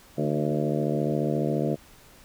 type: harmonic tone with a mistuned harmonic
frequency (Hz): 74.4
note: D2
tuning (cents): +23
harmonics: 2 / 3 / 4 / 5 / 6 / 7 / 8 / 9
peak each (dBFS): -28 / -30 / -31 / -32 / -33 / -33 / -34 / -35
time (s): 0.17-1.76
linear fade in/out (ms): 20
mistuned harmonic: 4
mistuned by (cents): +40
effects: pink hiss -53 dBFS RMS until 2.24 s